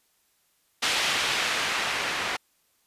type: noise with low-pass filter sweep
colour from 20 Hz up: blue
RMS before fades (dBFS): -27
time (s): 0.82-2.37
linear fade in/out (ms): 10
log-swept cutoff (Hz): 3100 to 1800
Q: 0.8
effects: white hiss -68 dBFS RMS until 2.86 s + resampled to 32000 Hz